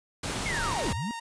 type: noise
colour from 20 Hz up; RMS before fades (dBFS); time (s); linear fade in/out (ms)
pink; -32; 0.23-0.93; 5
type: linear two-way sweep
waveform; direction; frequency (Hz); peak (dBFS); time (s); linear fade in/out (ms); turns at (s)
sine; down then up; 2217 to 61.74 to 242.7; -30; 0.46-1.11; 0; 0.93
type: tone with vibrato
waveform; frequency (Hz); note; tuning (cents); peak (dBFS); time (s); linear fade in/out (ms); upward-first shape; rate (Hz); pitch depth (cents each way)
sawtooth; 931; A#5; -2; -31; 0.53-1.2; 10; square; 9.1; 17
effects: resampled to 22050 Hz